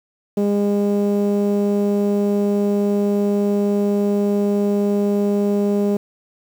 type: tone with low-pass filter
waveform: sawtooth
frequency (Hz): 203.5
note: G#3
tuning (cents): -35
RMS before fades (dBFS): -18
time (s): 0.37-5.97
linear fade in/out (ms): 5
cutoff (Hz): 490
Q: 1.8
effects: 7-bit